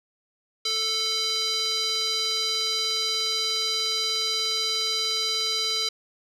square tone with band-pass filter, 441.6 Hz, A4, 6 cents sharp, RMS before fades -26 dBFS, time 0.65-5.89 s, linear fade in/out 5 ms, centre 4400 Hz, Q 4.7, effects none

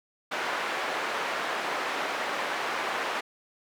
white band-pass noise, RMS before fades -31 dBFS, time 0.31-3.21 s, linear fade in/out 10 ms, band 420 to 1700 Hz, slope 12 dB/octave, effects none

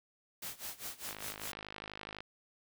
white noise with tremolo, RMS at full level -41 dBFS, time 0.42-1.52 s, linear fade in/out 5 ms, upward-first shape sine, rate 5 Hz, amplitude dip 90%
click train, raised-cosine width 0.3 ms, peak -27 dBFS, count 59, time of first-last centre 1.09-2.205 s, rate 52 Hz
effects none

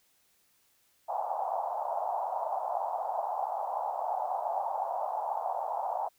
white band-pass noise, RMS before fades -33 dBFS, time 1.08-6.09 s, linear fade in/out 20 ms, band 660 to 890 Hz, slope 48 dB/octave, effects white hiss -69 dBFS RMS until 6.18 s

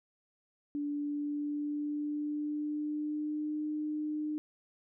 sine tone with pitch glide, 290.6 to 303.1 Hz, D4 to D#4, -18 to -45 cents, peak -32 dBFS, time 0.75-4.38 s, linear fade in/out 0 ms, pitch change +73 cents, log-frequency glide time 0.89-3.64 s, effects none

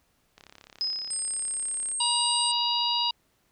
click train, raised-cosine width 0.2 ms, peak -30 dBFS, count 54, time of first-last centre 0.38-1.916 s, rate 34.5 Hz
sine tone with exponential decay, 5070 Hz, D#8, 32 cents sharp, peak -24 dBFS, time 0.81-1.92 s, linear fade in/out 0 ms, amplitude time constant 240 ms
sine tone, 8480 Hz, C9, 22 cents sharp, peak -28 dBFS, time 1.1-2.52 s, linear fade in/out 10 ms
harmonic tone, 955 Hz, A#5, 42 cents sharp, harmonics 1 / 3 / 4 / 5, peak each -29 / -29 / -29 / -29 dBFS, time 2-3.11 s, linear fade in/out 5 ms
effects pink hiss -69 dBFS RMS until 3.51 s

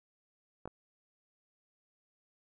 clicks, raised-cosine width 1 ms, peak -28 dBFS, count 2, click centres 0.656 / 0.676 s, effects none

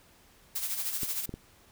blue noise with tremolo, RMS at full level -31 dBFS, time 0.55-1.26 s, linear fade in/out 10 ms, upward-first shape sine, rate 13 Hz, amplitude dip 55%
clicks, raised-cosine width 3 ms, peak -25 dBFS, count 3, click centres 1.032 / 1.293 / 1.34 s
effects pink hiss -60 dBFS RMS until 1.71 s

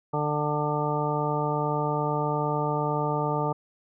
harmonic tone, 148.8 Hz, D3, 23 cents sharp, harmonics 1 / 2 / 3 / 4 / 5 / 6 / 8, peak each -29 / -34 / -31 / -33 / -34 / -30 / -33 dBFS, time 0.13-3.53 s, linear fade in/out 10 ms, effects none

